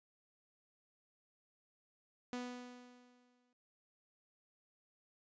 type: tone with exponential decay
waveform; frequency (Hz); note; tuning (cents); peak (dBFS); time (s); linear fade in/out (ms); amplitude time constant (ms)
sawtooth; 246.9; B3; 0; -35; 2.33-3.53; 0; 260
effects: resampled to 16000 Hz